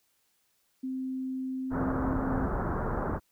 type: tone with pitch glide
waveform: sine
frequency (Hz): 260.8 to 263.8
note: C4 to C4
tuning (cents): -5 to +14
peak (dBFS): -31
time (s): 0.83-2.46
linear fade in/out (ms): 10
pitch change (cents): +19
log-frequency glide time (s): 1.59-2.21
type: low-pass noise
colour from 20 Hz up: pink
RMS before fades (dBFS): -31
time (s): 1.7-3.2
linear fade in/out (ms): 50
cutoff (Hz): 1500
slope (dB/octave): 48
effects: white hiss -72 dBFS RMS until 3.31 s